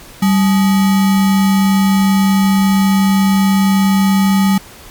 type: tone with sample-and-hold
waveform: sine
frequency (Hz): 194.5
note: G3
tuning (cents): -13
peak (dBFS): -8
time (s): 0.22-4.58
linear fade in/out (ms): 5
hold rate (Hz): 1050
effects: pink hiss -37 dBFS RMS until 4.9 s + MP3 96 kbps